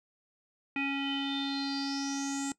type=tone with low-pass filter sweep; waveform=square; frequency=276.8 Hz; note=C#4; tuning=2 cents flat; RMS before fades=-33 dBFS; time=0.76-2.52 s; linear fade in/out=2 ms; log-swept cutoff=2400 to 7700 Hz; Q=8.9; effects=noise-tail reverb RT60 0.1 s tail -19 dB re dry